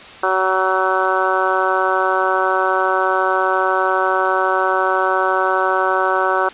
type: harmonic tone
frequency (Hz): 188.1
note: F#3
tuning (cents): +29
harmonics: 2 / 3 / 4 / 5 / 6 / 7 / 8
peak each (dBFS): -22 / -22 / -22 / -22 / -22 / -22 / -22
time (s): 0.23-6.49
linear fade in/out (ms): 5
effects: white hiss -37 dBFS RMS until 6.53 s + resampled to 8000 Hz